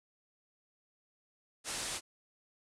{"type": "low-pass noise", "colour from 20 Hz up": "white", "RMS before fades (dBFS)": -39, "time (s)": [1.64, 2.01], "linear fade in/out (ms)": 50, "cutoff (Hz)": 10000, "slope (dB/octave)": 48, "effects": []}